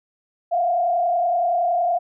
sine tone with frequency modulation, 698.5 Hz, F5, in tune, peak -17 dBFS, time 0.51-1.99 s, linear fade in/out 20 ms, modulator 30.7 Hz, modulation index 0.99, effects none

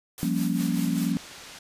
white noise with tremolo, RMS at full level -37 dBFS, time 0.18-1.12 s, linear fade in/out 0 ms, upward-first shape sine, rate 5.1 Hz, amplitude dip 60%
sine chord, G half-diminished seventh, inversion third, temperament equal, 174.61 / 196 / 233.1 / 277.2 Hz, F3 / G3 / Bb3 / Db4, 0 / 0 / 0 / 0 cents, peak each -27 / -30 / -28 / -29 dBFS, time 0.23-1.17 s, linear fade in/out 0 ms
white low-pass noise, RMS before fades -45 dBFS, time 0.59-1.59 s, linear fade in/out 5 ms, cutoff 5700 Hz, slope 12 dB/octave
effects resampled to 32000 Hz

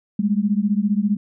sine beating tone pair, 199.6 / 214.6 Hz, G3 / A3, +32 / -43 cents, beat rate 15 Hz, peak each -19 / -20 dBFS, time 0.19-1.17 s, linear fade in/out 5 ms, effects none

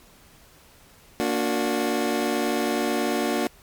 25% pulse chord, Bb augmented, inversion none, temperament just, 233.1 / 291.4 / 364.2 Hz, Bb3 / D4 / F#4, 0 / -13 / -27 cents, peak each -23 dBFS, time 1.2-3.47 s, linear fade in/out 0 ms, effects pink hiss -53 dBFS RMS until 3.62 s + MP3 96 kbps

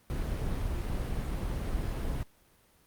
brown noise, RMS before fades -32 dBFS, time 0.1-2.23 s, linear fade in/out 0 ms, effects pink hiss -64 dBFS RMS until 2.86 s + Opus 32 kbps

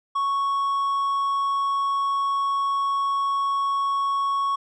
triangle tone, 1108.7 Hz, C#6, in tune, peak -19 dBFS, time 0.15-4.56 s, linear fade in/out 10 ms, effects resampled to 22050 Hz

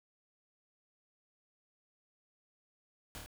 pink noise with echo, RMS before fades -45 dBFS, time 3.15-3.18 s, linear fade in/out 0 ms, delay 27 ms, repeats 3, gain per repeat -2 dB, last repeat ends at 3.261 s, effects none

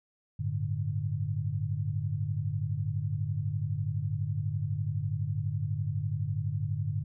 sine chord, G suspended second, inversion none, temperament equal, 98 / 110 / 146.83 Hz, G2 / A2 / D3, 0 / 0 / 0 cents, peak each -33 dBFS, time 0.39-7.04 s, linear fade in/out 10 ms, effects none

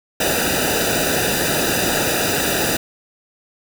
pink noise with comb filter, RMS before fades -19 dBFS, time 0.2-2.77 s, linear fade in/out 5 ms, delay 0.92 ms, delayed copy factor -1, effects none

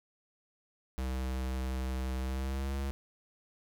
square tone with pitch glide, 64.7 to 68.39 Hz, C2 to C#2, -19 to -23 cents, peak -33 dBFS, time 0.98-2.91 s, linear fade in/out 0 ms, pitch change +96 cents, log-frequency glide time 2.21-2.76 s, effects none

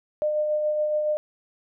sine tone with tremolo, 605 Hz, D#5, 49 cents flat, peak -20 dBFS, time 0.22-1.17 s, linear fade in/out 0 ms, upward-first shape sine, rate 7.1 Hz, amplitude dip 30%, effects none

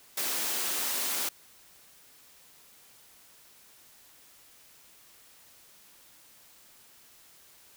white high-pass noise, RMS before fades -31 dBFS, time 0.17-1.29 s, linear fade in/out 5 ms, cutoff 220 Hz, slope 24 dB/octave, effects white hiss -57 dBFS RMS until 7.76 s

